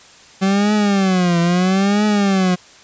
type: tone with vibrato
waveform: 40% pulse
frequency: 189.7 Hz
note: F#3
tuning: 43 cents sharp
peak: -12 dBFS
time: 0.41-2.56 s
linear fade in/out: 20 ms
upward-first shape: triangle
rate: 0.76 Hz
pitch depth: 200 cents each way
effects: white hiss -44 dBFS RMS until 2.83 s + resampled to 16000 Hz